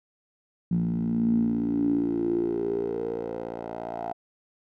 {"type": "tone with band-pass filter sweep", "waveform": "10% pulse", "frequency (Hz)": 57.3, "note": "A#1", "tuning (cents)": -29, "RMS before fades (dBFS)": -27, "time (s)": [0.71, 4.13], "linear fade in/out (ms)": 5, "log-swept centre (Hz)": [180, 700], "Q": 9.3, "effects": []}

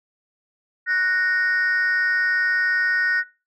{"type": "tone pair together", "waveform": "sine", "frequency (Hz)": [1480, 1857.2], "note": ["F#6", "A#6"], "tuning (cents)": [0, -7], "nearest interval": "major third", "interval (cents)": 393, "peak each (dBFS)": -19, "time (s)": [0.86, 3.24], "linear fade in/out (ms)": 50, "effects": ["noise-tail reverb RT60 0.3 s tail -20 dB re dry", "tanh soft clip ceiling -14 dBFS"]}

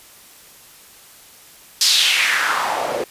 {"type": "noise with band-pass filter sweep", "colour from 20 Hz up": "white", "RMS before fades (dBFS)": -18, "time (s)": [1.81, 3.04], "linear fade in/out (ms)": 2, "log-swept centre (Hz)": [5100, 440], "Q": 3, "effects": ["white hiss -45 dBFS RMS until 3.1 s", "resampled to 32000 Hz"]}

